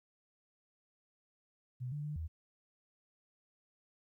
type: tone with pitch steps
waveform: sine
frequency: 125.6 / 147.2 / 149.5 / 80.1 Hz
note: B2 / D3 / D3 / E2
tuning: +30 / +4 / +31 / -49 cents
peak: -37 dBFS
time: 1.8-2.28 s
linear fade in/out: 20 ms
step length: 120 ms
effects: 13-bit